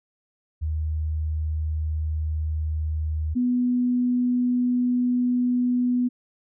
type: tone pair in turn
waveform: sine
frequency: 77.78 / 246.9 Hz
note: D#2 / B3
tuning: 0 / 0 cents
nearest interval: octave + minor sixth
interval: 2000 cents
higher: second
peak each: -23 / -19 dBFS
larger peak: second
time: 0.61-3.35 / 3.35-6.09 s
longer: neither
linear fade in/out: 20 ms
effects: none